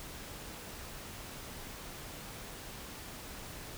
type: silence
effects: pink hiss -46 dBFS RMS until 3.77 s